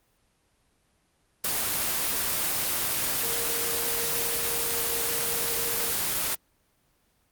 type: tone in noise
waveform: sine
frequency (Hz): 466.2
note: A#4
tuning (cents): 0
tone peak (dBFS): -36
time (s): 3.23-5.92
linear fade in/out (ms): 5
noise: white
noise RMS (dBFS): -27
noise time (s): 1.44-6.35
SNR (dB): -12
effects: pink hiss -68 dBFS RMS until 7.31 s + Opus 24 kbps